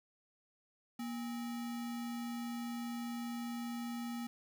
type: tone with sample-and-hold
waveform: sine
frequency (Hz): 237.5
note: A#3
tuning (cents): +33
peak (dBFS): -38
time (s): 0.99-4.27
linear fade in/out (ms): 5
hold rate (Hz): 1050
effects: none